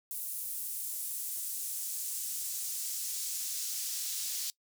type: noise with high-pass filter sweep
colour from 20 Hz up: pink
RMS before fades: -37 dBFS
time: 0.11-4.5 s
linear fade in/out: 0 ms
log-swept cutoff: 11000 to 5200 Hz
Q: 1.1
effects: noise-tail reverb RT60 0.1 s tail -22 dB re dry